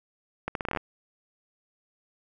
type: accelerating click train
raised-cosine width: 0.5 ms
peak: -14 dBFS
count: 10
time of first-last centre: 0.48-0.772 s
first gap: 72 ms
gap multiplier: 0.78
effects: none